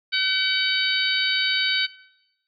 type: harmonic tone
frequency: 759 Hz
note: F#5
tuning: 44 cents sharp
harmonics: 2 / 3 / 4 / 5 / 6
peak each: -26 / -26 / -26 / -26 / -26 dBFS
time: 0.12-1.87 s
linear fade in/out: 20 ms
effects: noise-tail reverb RT60 0.9 s tail -19 dB re dry + MP3 96 kbps